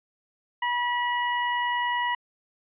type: tone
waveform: 25% pulse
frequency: 970 Hz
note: B5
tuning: 31 cents flat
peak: -20 dBFS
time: 0.62-2.15 s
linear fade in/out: 5 ms
effects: resampled to 8000 Hz